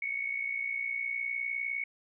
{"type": "tone with amplitude modulation", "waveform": "sine", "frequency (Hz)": 2217, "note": "C#7", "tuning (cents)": 0, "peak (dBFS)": -28, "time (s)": [0.02, 1.84], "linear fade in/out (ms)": 5, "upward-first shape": "sine", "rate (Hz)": 59.7, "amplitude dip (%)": 70, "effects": []}